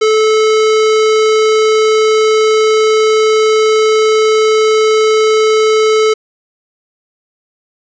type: tone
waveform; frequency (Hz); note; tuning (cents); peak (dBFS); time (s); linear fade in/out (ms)
square; 434.8; A4; -21; -8; 0.01-6.14; 10
effects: resampled to 16000 Hz + 7-bit